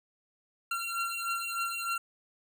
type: beating tone pair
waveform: 25% pulse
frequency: 1370 / 1373.3 Hz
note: F6 / F6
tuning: -34 / -30 cents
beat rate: 3.3 Hz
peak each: -31 dBFS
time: 0.71-1.98 s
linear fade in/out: 5 ms
effects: none